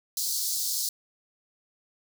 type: high-pass noise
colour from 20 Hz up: pink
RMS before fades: -29 dBFS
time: 0.17-0.89 s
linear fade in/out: 2 ms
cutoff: 4200 Hz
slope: 48 dB/octave
effects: none